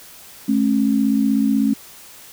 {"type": "tone pair together", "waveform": "sine", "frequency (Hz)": [215.7, 271.8], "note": ["A3", "C#4"], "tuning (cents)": [-34, -34], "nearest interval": "major third", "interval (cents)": 400, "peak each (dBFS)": -17, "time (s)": [0.48, 1.74], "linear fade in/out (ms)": 10, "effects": ["white hiss -42 dBFS RMS until 2.32 s"]}